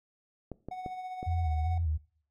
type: clicks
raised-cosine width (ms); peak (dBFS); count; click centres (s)
2; -25; 4; 0.517 / 0.686 / 0.862 / 1.229
type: tone with tremolo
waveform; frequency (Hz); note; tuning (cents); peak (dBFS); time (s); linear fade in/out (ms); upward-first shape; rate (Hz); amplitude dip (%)
triangle; 740; F#5; 0; -33; 0.71-1.78; 5; sine; 15; 40
type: tone with vibrato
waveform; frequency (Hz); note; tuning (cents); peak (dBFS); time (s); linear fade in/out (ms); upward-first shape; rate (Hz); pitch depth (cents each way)
sine; 80.6; E2; -38; -27; 1.26-1.98; 20; square; 2.5; 78
effects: noise-tail reverb RT60 0.5 s tail -20 dB re dry